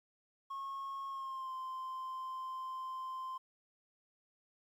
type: tone with pitch glide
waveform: triangle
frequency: 1090 to 1041.4 Hz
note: C#6 to C6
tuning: -29 to -8 cents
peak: -37 dBFS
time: 0.5-3.38 s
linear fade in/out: 10 ms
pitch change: -79 cents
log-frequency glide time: 1.09-1.53 s
effects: tanh soft clip ceiling -34 dBFS + 12-bit